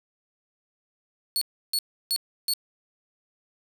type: tone bursts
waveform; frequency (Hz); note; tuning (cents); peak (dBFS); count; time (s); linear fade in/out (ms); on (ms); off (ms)
sawtooth; 4400; C#8; -14; -20; 4; 1.36-2.536; 0; 54; 320
effects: 9-bit